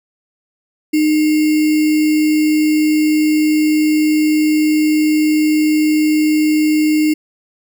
sine tone with sample-and-hold, 306.7 Hz, D#4, 25 cents flat, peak -10 dBFS, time 0.93-7.14 s, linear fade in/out 10 ms, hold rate 2450 Hz, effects none

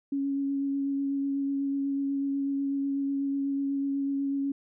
sine tone with vibrato, 277.2 Hz, C#4, in tune, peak -26 dBFS, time 0.12-4.52 s, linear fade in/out 5 ms, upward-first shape sine, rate 8.1 Hz, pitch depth 12 cents each way, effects none

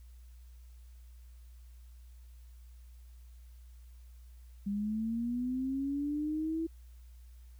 sine linear sweep, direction up, 198.3 to 329.6 Hz, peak -31 dBFS, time 4.66-6.67 s, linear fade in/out 10 ms, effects added 60 Hz sine -50 dBFS peak until 7.59 s + white hiss -70 dBFS RMS until 7.59 s

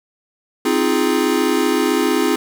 square chord, F minor seventh, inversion second, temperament equal with one note detuned, 261.6 / 313.7 / 349.2 / 415.3 Hz, C4 / Eb4 / F4 / Ab4, 0 / +14 / 0 / 0 cents, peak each -21 dBFS, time 0.65-2.36 s, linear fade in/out 5 ms, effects 8-bit

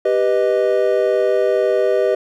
triangle chord, G augmented, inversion none, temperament equal, 392 / 493.9 / 622.3 Hz, G4 / B4 / D#5, 0 / 0 / 0 cents, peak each -16 dBFS, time 0.05-2.15 s, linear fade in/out 5 ms, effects none

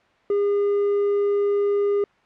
triangle tone with quantisation, 406 Hz, G#4, 39 cents flat, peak -16 dBFS, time 0.3-2.04 s, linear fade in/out 2 ms, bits 7, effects white hiss -58 dBFS RMS until 2.25 s + low-pass 2000 Hz 12 dB/octave

